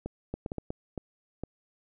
two click trains, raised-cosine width 2 ms, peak -20 / -21 dBFS, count 4 / 4, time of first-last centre 0.34-0.705 / 0.06-1.436 s, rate 8.23 / 2.18 Hz, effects none

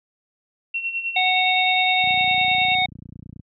sine tone with tremolo, 2723 Hz, F7, 44 cents flat, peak -21 dBFS, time 0.74-2.75 s, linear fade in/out 5 ms, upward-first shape sine, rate 9.7 Hz, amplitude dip 65%
harmonic tone, 740 Hz, F#5, in tune, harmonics 1 / 3 / 5, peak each -21 / -21 / -22 dBFS, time 1.16-2.86 s, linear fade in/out 5 ms
click train, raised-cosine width 5 ms, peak -24 dBFS, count 41, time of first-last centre 2.04-3.396 s, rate 29.5 Hz
effects high-pass 100 Hz 12 dB/octave

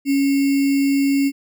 sine tone with sample-and-hold, 277.2 Hz, C#4, in tune, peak -14 dBFS, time 0.05-1.32 s, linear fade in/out 50 ms, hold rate 2450 Hz, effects none

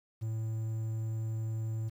triangle tone with quantisation, 111.1 Hz, A2, 17 cents sharp, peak -30 dBFS, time 0.21-1.9 s, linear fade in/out 20 ms, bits 10, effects none

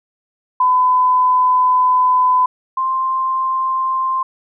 sine tone pair in turn, 1008 / 1048 Hz, B5 / C6, +35 / +2 cents, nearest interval minor second, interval 67 cents, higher second, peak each -10 / -15 dBFS, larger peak first, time 0.6-2.46 / 2.77-4.23 s, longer first, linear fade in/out 5 ms, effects none

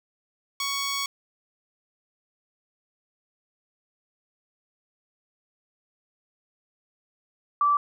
10% pulse / sine tone pair in turn, 1115 / 1162 Hz, C#6 / D6, +10 / -19 cents, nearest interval minor second, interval 71 cents, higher second, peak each -18 dBFS, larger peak neither, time 0.6-1.06 / 7.61-7.77 s, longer first, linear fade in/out 2 ms, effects none

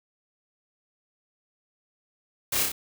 white noise with echo, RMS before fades -27 dBFS, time 2.52-2.63 s, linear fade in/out 5 ms, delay 30 ms, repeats 3, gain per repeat -2 dB, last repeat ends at 2.72 s, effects none

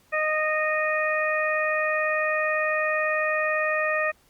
harmonic tone, 618 Hz, D#5, 12 cents flat, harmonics 1 / 2 / 3 / 4, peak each -26 / -29 / -26 / -30 dBFS, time 0.12-4.12 s, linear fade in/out 20 ms, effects pink hiss -61 dBFS RMS until 4.29 s + Opus 48 kbps

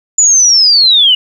sine linear sweep, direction down, 7040 to 2865 Hz, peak -4 dBFS, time 0.18-1.15 s, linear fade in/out 5 ms, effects 7-bit

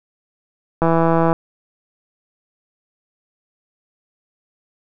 click train, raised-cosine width 1 ms, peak -3 dBFS, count 85, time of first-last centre 0.82-1.329 s, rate 165 Hz, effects none

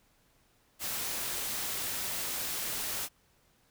white noise, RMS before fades -35 dBFS, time 0.79-3.09 s, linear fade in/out 50 ms, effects pink hiss -68 dBFS RMS until 3.7 s

